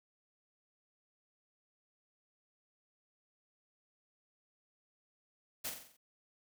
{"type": "noise with echo", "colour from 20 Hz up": "white", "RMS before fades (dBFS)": -39, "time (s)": [5.64, 5.7], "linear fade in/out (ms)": 10, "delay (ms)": 45, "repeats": 6, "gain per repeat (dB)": -5, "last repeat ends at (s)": 5.97, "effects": []}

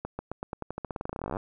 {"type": "accelerating click train", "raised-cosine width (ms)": 1, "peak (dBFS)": -19, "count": 28, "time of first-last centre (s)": [0.05, 1.369], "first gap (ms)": 140, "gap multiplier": 0.9, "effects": []}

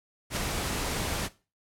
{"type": "noise with ADSR envelope", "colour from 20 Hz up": "pink", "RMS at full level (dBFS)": -28, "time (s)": [0.3, 1.29], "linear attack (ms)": 67, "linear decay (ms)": 3, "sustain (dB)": -3, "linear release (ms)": 38, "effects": ["noise-tail reverb RT60 0.3 s tail -17 dB re dry", "low-pass 12000 Hz 12 dB/octave"]}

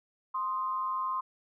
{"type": "tone pair together", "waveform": "sine", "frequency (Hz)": [1046.5, 1244.5], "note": ["C6", "D#6"], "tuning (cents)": [0, 0], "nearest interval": "minor third", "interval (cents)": 300, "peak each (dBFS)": [-30, -37], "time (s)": [0.34, 1.21], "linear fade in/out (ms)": 10, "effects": []}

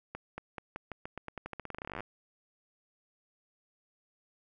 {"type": "accelerating click train", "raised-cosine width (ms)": 0.5, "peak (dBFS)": -24, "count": 28, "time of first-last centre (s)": [0.15, 2.006], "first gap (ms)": 230, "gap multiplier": 0.88, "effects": []}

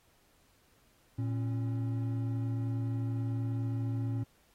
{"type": "tone pair together", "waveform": "triangle", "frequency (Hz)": [114.25, 273.3], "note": ["A#2", "C#4"], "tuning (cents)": [-34, -24], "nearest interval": "octave + minor third", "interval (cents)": 1510, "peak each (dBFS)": [-29, -37], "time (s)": [1.18, 4.24], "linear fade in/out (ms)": 10, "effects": ["pink hiss -68 dBFS RMS until 4.54 s", "AAC 48 kbps"]}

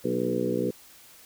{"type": "harmonic tone with a mistuned harmonic", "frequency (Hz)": 61.74, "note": "B1", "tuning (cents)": 0, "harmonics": [2, 3, 4, 5, 6, 7, 8], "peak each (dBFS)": [-37, -33, -32, -32, -31, -31, -31], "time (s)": [0.04, 0.71], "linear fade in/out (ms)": 10, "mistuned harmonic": 4, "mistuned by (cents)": -40, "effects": ["white hiss -52 dBFS RMS until 1.25 s"]}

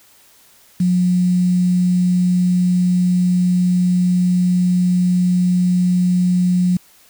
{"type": "tone with quantisation", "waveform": "sine", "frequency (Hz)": 180, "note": "F#3", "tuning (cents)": -47, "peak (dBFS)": -12, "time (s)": [0.8, 6.77], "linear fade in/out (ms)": 5, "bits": 6, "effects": ["white hiss -50 dBFS RMS until 7.09 s"]}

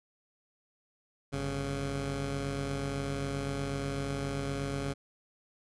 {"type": "tone pair together", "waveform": "15% pulse", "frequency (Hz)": [48.83, 138.59], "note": ["G1", "C#3"], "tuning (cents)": [-6, 0], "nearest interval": "octave + tritone", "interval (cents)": 1806, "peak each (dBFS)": [-32, -27], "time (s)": [1.32, 4.94], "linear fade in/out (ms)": 20, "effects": ["resampled to 24000 Hz"]}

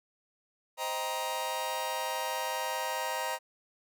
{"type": "chord", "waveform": "sawtooth", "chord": "C minor seventh", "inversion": "none", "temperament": "just", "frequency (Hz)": [523.3, 627.9, 784.9, 941.9], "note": ["C5", "Eb5", "G5", "Bb5"], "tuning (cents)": [0, 16, 2, 18], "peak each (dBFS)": [-35, -35, -36, -30], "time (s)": [0.77, 3.39], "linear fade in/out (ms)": 50, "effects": []}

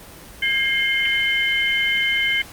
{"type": "tone cluster", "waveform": "sine", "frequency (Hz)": [1627, 2124, 3059], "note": ["G#6", "C7", "G7"], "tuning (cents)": [-36, 25, -43], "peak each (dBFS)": [-26, -19, -23], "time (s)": [0.42, 2.42], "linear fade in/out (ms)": 5, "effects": ["pink hiss -41 dBFS RMS until 2.52 s", "Opus 24 kbps"]}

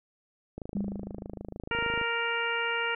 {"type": "click train", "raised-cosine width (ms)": 2, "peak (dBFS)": -24, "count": 39, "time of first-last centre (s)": [0.58, 2.014], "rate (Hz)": 26.5}
{"type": "tone with exponential decay", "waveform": "sine", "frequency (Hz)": 200, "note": "G3", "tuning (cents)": 35, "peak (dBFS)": -26, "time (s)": [0.75, 1.58], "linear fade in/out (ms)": 5, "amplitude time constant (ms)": 180}
{"type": "harmonic tone", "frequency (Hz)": 466.2, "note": "A#4", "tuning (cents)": 0, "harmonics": [1, 2, 3, 4, 5, 6], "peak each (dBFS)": [-35, -35, -32, -35, -35, -35], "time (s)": [1.71, 2.95], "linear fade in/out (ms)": 5}
{"effects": []}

